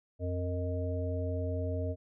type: harmonic tone with a mistuned harmonic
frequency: 88.9 Hz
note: F2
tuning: 31 cents sharp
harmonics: 1 / 3 / 5 / 7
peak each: -32 / -40 / -40 / -39 dBFS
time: 0.19-1.96 s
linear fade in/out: 50 ms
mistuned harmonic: 5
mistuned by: +51 cents
effects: none